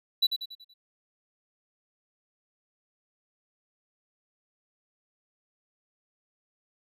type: tone with echo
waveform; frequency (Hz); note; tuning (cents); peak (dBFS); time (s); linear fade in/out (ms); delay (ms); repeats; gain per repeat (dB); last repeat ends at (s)
triangle; 3951; B7; 0; -18; 0.22-0.27; 10; 94; 5; -7; 0.74
effects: none